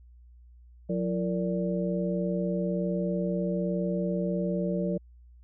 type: tone cluster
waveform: sine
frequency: 180.7 / 336.5 / 459.8 / 581 Hz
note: F#3 / E4 / A#4 / D5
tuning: -41 / +36 / -24 / -19 cents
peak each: -28 / -35 / -34 / -33 dBFS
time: 0.89-4.98 s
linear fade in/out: 10 ms
effects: added 60 Hz sine -50 dBFS peak until 5.43 s